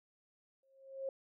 sine tone with exponential growth, 538 Hz, C5, 48 cents sharp, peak -34 dBFS, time 0.63-1.09 s, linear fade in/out 2 ms, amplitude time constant 100 ms, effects none

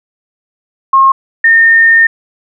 sine tone pair in turn, 1076 / 1823.9 Hz, C6 / A#6, +48 / -38 cents, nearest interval major sixth, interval 914 cents, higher second, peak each -3 dBFS, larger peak neither, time 0.93-1.12 / 1.44-2.07 s, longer second, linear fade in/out 5 ms, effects none

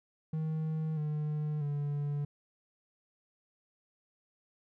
triangle tone with pitch steps, 157.6 / 151.09 / 144.85 Hz, D#3 / D3 / D3, +23 / +49 / -24 cents, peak -29 dBFS, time 0.33-2.25 s, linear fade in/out 5 ms, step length 640 ms, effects none

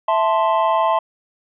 triangle chord, A minor, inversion second, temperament equal, 659.3 / 880 / 1046.5 Hz, E5 / A5 / C6, 0 / 0 / 0 cents, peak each -17 dBFS, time 0.08-0.99 s, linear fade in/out 5 ms, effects resampled to 8000 Hz

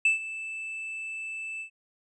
triangle tone with ADSR envelope, 2637 Hz, E7, in tune, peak -16 dBFS, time 0.05-1.7 s, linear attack 4 ms, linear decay 130 ms, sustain -16 dB, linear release 94 ms, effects resampled to 22050 Hz

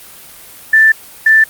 sine tone pair in turn, 1768 / 1768 Hz, A6 / A6, +8 / +8 cents, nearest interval unison, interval 0 cents, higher neither, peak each -4 dBFS, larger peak neither, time 0.73-0.92 / 1.26-1.44 s, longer first, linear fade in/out 5 ms, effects white hiss -36 dBFS RMS until 1.49 s + Opus 32 kbps

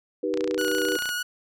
sine chord, Eb augmented, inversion none, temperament just, 311.1 / 388.9 / 486.1 Hz, Eb4 / G4 / B4, 0 / -14 / -28 cents, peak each -29 / -28 / -27 dBFS, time 0.23-0.97 s, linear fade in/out 5 ms
click train, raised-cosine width 0.2 ms, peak -17 dBFS, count 23, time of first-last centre 0.34-1.091 s, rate 29.3 Hz
sawtooth tone with vibrato, 1458 Hz, F#6, 26 cents flat, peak -23 dBFS, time 0.58-1.23 s, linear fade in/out 10 ms, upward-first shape square, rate 6.7 Hz, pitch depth 11 cents each way
effects none

